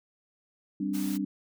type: chord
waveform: sine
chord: G suspended fourth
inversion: none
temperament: equal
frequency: 196 / 261.6 / 293.7 Hz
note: G3 / C4 / D4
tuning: 0 / 0 / 0 cents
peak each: -31 / -35 / -31 dBFS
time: 0.8-1.25 s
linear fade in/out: 5 ms
type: noise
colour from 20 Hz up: white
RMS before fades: -42 dBFS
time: 0.93-1.18 s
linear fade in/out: 20 ms
effects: none